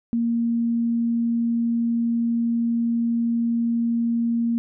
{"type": "tone", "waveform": "sine", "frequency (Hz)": 233.1, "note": "A#3", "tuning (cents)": 0, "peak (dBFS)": -19, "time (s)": [0.13, 4.58], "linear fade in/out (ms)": 0, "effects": []}